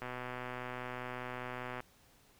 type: click train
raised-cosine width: 0.5 ms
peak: -26 dBFS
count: 224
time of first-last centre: 0.02-1.804 s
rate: 125 Hz
effects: pink hiss -65 dBFS RMS until 2.39 s